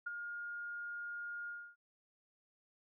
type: tone with ADSR envelope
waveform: sine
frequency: 1420 Hz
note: F6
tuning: 28 cents sharp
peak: -35 dBFS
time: 0.06-1.76 s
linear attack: 10 ms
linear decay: 17 ms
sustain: -6 dB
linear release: 280 ms
effects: none